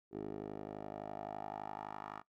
10% pulse tone with band-pass filter sweep, 51.8 Hz, G#1, 4 cents flat, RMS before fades -45 dBFS, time 0.11-2.23 s, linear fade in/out 50 ms, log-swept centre 390 to 1100 Hz, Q 3.4, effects noise-tail reverb RT60 0.1 s tail -17 dB re dry

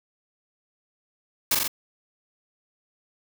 white noise with echo, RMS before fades -21 dBFS, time 1.51-1.55 s, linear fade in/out 5 ms, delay 43 ms, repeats 3, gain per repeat -2 dB, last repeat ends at 1.679 s, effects none

